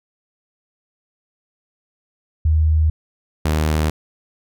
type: tone pair in turn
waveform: sine / sawtooth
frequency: 78.3 / 77.36 Hz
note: D#2 / D#2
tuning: +11 / -9 cents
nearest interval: unison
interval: 20 cents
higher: first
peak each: -12 dBFS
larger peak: neither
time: 2.45-2.9 / 3.45-3.9 s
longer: neither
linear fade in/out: 5 ms
effects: none